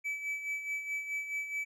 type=tone with tremolo; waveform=triangle; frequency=2300 Hz; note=D7; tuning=37 cents flat; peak=-30 dBFS; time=0.04-1.65 s; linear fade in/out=20 ms; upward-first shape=sine; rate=4.7 Hz; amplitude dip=60%; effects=none